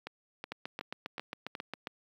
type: two click trains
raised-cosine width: 0.3 ms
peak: -23 / -21 dBFS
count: 5 / 11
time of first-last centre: 0.07-1.551 / 0.52-1.871 s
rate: 2.7 / 7.4 Hz
effects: high-pass 150 Hz 12 dB/octave + 10-bit